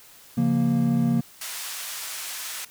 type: chord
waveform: triangle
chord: Bb minor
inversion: first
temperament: equal with one note detuned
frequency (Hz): 138.59 / 173.51 / 233.1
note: Db3 / F3 / Bb3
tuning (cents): 0 / -11 / 0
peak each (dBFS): -23 / -24 / -19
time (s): 0.37-1.21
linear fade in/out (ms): 10
type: band-pass noise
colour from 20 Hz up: white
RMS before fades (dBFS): -34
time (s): 1.41-2.65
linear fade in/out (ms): 5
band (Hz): 960 to 12000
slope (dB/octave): 12
effects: white hiss -50 dBFS RMS until 2.7 s